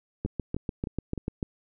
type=two click trains; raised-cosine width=3 ms; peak=-20 / -16 dBFS; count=4 / 9; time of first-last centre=0.26-1.177 / 0.25-1.428 s; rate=3.27 / 6.79 Hz; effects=none